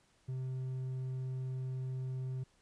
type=tone with hard clipping; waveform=sine; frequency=129.7 Hz; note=C3; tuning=15 cents flat; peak=-37 dBFS; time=0.28-2.44 s; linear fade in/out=10 ms; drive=3 dB; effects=pink hiss -70 dBFS RMS until 2.61 s + resampled to 22050 Hz